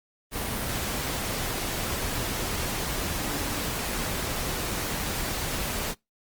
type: tone in noise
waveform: sine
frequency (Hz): 290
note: D4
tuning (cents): -22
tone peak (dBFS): -38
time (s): 3.17-3.68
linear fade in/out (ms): 50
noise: pink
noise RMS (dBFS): -30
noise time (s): 0.31-5.95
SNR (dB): -11
effects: noise-tail reverb RT60 0.2 s tail -25 dB re dry + Opus 32 kbps